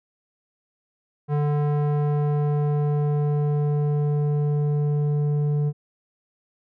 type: tone with low-pass filter sweep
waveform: square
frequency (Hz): 147.1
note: D3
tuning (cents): +3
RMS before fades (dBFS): -22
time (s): 1.28-5.73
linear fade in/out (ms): 50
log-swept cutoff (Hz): 970 to 350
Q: 0.86
effects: none